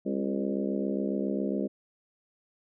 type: harmonic tone with a mistuned harmonic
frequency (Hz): 67.3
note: C2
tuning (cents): +49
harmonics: 3 / 4 / 5 / 6 / 7 / 8 / 9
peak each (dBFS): -31 / -33 / -35 / -37 / -38 / -39 / -40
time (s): 0.05-1.68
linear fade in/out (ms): 20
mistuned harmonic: 5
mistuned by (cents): +49
effects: none